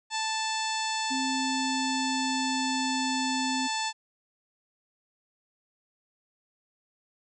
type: harmonic tone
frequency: 880 Hz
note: A5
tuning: in tune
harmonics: 1 / 2 / 3 / 4 / 5 / 6 / 7 / 8 / 9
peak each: -31 / -37 / -37 / -37 / -37 / -40 / -44 / -40 / -42 dBFS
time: 0.1-3.93 s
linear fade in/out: 50 ms
type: tone with pitch glide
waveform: sine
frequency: 264.2 to 260.7 Hz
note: C4 to C4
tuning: +17 to -6 cents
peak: -30 dBFS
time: 1.1-3.68 s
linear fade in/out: 20 ms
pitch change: -23 cents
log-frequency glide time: 1.24-3.33 s
effects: none